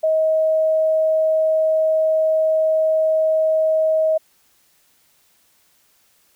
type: tone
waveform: sine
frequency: 633 Hz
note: D#5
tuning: 30 cents sharp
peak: -14 dBFS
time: 0.03-4.18 s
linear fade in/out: 10 ms
effects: white hiss -59 dBFS RMS until 6.35 s